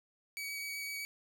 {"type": "tone with vibrato", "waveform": "sawtooth", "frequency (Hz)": 2267, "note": "C#7", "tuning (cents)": 38, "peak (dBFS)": -35, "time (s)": [0.37, 1.05], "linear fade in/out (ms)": 0, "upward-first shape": "square", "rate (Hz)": 7.9, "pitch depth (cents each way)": 9, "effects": []}